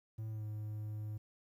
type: tone with pitch glide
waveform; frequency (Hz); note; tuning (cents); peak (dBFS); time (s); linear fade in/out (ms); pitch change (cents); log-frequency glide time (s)
triangle; 110 to 106.68; A2 to G#2; 0 to +47; -37; 0.18-1.18; 10; -53; 0.29-0.44
effects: 12-bit